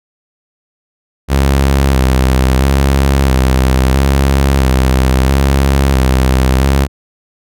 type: tone with vibrato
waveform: sawtooth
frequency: 66.6 Hz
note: C2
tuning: 31 cents sharp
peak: -4 dBFS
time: 1.28-6.88 s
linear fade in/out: 50 ms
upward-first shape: square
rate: 0.75 Hz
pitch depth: 42 cents each way
effects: none